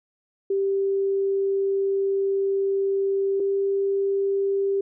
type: tone pair in turn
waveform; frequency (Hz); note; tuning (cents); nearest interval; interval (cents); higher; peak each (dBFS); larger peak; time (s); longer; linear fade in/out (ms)
sine; 392 / 394.2; G4 / G4; 0 / +10; unison; 10; second; -20; neither; 0.5-3.4 / 3.4-4.81; first; 5
effects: none